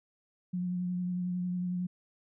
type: tone with vibrato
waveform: sine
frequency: 179.5 Hz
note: F3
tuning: 48 cents sharp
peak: -30 dBFS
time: 0.53-1.87 s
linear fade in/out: 10 ms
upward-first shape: triangle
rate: 11 Hz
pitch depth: 23 cents each way
effects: none